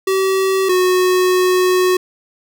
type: tone pair in turn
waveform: square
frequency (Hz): 382.9 / 366.8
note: G4 / F#4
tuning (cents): -41 / -15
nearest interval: minor second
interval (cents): 74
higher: first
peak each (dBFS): -14 / -12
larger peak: second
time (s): 0.07-0.69 / 0.69-1.97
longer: second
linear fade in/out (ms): 5
effects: none